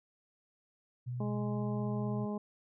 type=tone with vibrato; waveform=sine; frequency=123.47 Hz; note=B2; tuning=in tune; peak=-35 dBFS; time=1.06-2.26 s; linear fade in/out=20 ms; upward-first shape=square; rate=18 Hz; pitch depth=14 cents each way
type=harmonic tone; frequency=208 Hz; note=G#3; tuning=3 cents sharp; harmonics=1 / 2 / 3 / 4 / 5; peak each=-35 / -41 / -45 / -47 / -49 dBFS; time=1.2-2.38 s; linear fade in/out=5 ms
effects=none